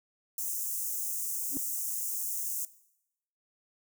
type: high-pass noise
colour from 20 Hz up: white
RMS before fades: -34 dBFS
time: 0.38-2.65 s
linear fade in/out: 2 ms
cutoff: 6200 Hz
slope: 48 dB/octave
type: tone with exponential growth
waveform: sine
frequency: 277.2 Hz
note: C#4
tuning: in tune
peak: -29 dBFS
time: 1.48-1.57 s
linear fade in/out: 0 ms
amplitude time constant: 18 ms
effects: noise-tail reverb RT60 0.8 s tail -18 dB re dry